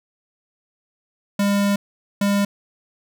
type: tone bursts at uneven times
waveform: square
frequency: 201.4 Hz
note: G3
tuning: 47 cents sharp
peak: -17 dBFS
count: 2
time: 1.39-1.76 / 2.21-2.45 s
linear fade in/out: 5 ms
effects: none